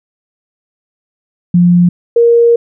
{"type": "tone pair in turn", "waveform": "sine", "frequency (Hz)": [175.7, 469.1], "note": ["F3", "A#4"], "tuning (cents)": [11, 11], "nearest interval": "octave + perfect fourth", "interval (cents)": 1700, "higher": "second", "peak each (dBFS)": -4, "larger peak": "neither", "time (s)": [[1.54, 1.89], [2.16, 2.56]], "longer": "second", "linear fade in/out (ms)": 5, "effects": []}